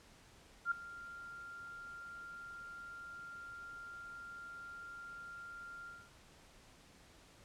sine tone with ADSR envelope, 1392 Hz, F6, 6 cents flat, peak -29 dBFS, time 0.65-6.1 s, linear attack 63 ms, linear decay 7 ms, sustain -18 dB, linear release 230 ms, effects pink hiss -62 dBFS RMS until 7.44 s + low-pass 9000 Hz 12 dB/octave

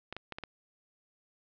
clicks, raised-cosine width 0.3 ms, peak -23 dBFS, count 5, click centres 0.126 / 0.166 / 0.323 / 0.385 / 0.437 s, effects low-pass 5000 Hz 12 dB/octave

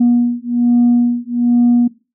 sine beating tone pair, 240 / 241.2 Hz, B3 / B3, -49 / -41 cents, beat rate 1.2 Hz, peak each -12 dBFS, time 0-1.88 s, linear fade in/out 10 ms, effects noise-tail reverb RT60 0.3 s tail -19 dB re dry + tanh soft clip ceiling -5 dBFS

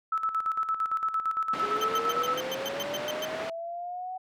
sine tone with tremolo, 1308 Hz, E6, 14 cents flat, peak -24 dBFS, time 0.12-2.38 s, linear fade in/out 5 ms, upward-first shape square, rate 8.8 Hz, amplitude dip 65%
pink band-pass noise, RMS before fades -37 dBFS, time 1.53-3.5 s, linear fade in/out 5 ms, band 280 to 3000 Hz, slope 12 dB/octave
sine linear sweep, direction up, 406.4 to 750 Hz, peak -33 dBFS, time 1.62-4.18 s, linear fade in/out 10 ms
35% pulse tone bursts, 3100 Hz, G7, 20 cents flat, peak -30 dBFS, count 11, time 1.81-3.251 s, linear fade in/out 2 ms, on 31 ms, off 110 ms
effects none

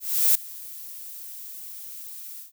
violet noise with ADSR envelope, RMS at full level -17 dBFS, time 0-2.52 s, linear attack 350 ms, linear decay 5 ms, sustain -22 dB, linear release 130 ms, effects none

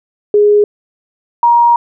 sine tone pair in turn, 414.8 / 945.8 Hz, G#4 / A#5, -2 / +25 cents, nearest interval octave + major second, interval 1427 cents, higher second, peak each -5 dBFS, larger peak neither, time 0.34-0.64 / 1.43-1.76 s, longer second, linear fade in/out 2 ms, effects none

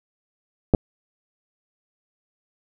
clicks, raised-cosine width 2 ms, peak -3 dBFS, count 2, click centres 0.738 / 0.748 s, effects none

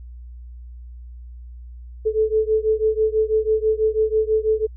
sine beating tone pair, 433.4 / 439.5 Hz, A4 / A4, -26 / -2 cents, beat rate 6.1 Hz, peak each -19 / -20 dBFS, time 2.05-4.67 s, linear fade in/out 20 ms, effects added 60 Hz sine -35 dBFS peak until 4.76 s

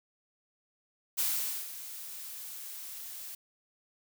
blue noise with ADSR envelope, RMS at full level -29 dBFS, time 1.17-3.35 s, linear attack 21 ms, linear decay 490 ms, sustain -14 dB, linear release 5 ms, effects none

